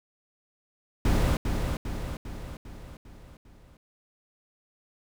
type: noise with echo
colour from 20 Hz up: brown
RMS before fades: -23 dBFS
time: 1.05-1.37 s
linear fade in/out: 2 ms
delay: 400 ms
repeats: 6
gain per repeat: -5 dB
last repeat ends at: 3.77 s
effects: none